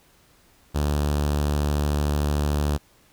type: tone with notch filter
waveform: sawtooth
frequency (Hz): 73.42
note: D2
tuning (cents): 0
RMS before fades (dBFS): -23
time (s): 0.74-2.78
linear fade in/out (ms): 20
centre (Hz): 2100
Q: 1.8
effects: pink hiss -58 dBFS RMS until 3.12 s